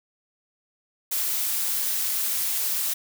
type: noise with amplitude modulation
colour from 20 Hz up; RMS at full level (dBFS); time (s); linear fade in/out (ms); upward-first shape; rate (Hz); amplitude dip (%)
blue; -24; 1.11-2.94; 10; sine; 233; 40
effects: none